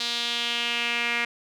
sawtooth tone with band-pass filter sweep, 237 Hz, A#3, 29 cents sharp, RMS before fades -27 dBFS, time 0-1.25 s, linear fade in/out 5 ms, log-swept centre 4000 to 2200 Hz, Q 3.4, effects none

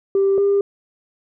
sine tone pair in turn, 392 / 400 Hz, G4 / G4, 0 / +35 cents, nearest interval unison, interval 35 cents, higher second, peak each -12 dBFS, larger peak neither, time 0.15-0.38 / 0.38-0.61 s, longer neither, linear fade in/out 2 ms, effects tanh soft clip ceiling -10 dBFS

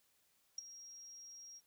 sine tone with ADSR envelope, 5620 Hz, F8, 10 cents sharp, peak -35 dBFS, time 0.58-1.61 s, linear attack 5 ms, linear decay 10 ms, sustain -16 dB, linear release 40 ms, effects white hiss -75 dBFS RMS until 1.66 s

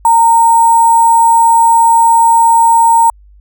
sine tone with sample-and-hold, 917 Hz, A#5, 29 cents flat, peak -4 dBFS, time 0.05-3.1 s, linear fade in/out 2 ms, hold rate 8820 Hz, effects added 50 Hz sine -38 dBFS peak until 3.4 s

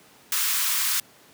white high-pass noise, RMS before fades -24 dBFS, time 0.32-1 s, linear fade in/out 2 ms, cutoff 1000 Hz, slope 48 dB/octave, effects pink hiss -53 dBFS RMS until 1.33 s + high-pass 150 Hz 12 dB/octave

